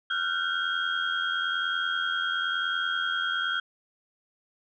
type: tone cluster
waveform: sine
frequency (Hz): 1378 / 1468 / 1549 / 3253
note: F6 / F#6 / G6 / G#7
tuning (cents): -24 / -14 / -21 / -37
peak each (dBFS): -31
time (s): 0.1-3.6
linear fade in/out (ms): 5
effects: tanh soft clip ceiling -15 dBFS